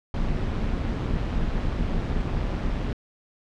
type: noise with amplitude modulation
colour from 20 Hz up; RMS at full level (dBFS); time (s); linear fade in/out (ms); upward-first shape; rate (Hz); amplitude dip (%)
brown; -23; 0.14-2.93; 2; sine; 193; 60
effects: low-pass 4000 Hz 12 dB/octave